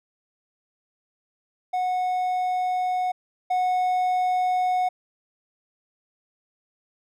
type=tone pair in turn; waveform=triangle; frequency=733 / 733 Hz; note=F#5 / F#5; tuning=-16 / -16 cents; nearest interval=unison; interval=0 cents; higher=neither; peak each=-20 / -18 dBFS; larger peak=second; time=1.73-3.12 / 3.5-4.89 s; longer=neither; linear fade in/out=10 ms; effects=none